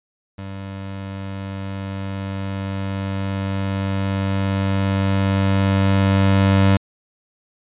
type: tone with level ramp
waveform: 25% pulse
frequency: 97.4 Hz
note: G2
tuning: 11 cents flat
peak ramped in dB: -26 to -8 dBFS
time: 0.38-6.77 s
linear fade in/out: 5 ms
effects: resampled to 8000 Hz